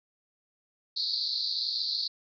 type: band-pass noise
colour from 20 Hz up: white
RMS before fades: -31 dBFS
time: 0.96-2.08 s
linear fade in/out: 10 ms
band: 4000 to 4700 Hz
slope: 96 dB/octave
effects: none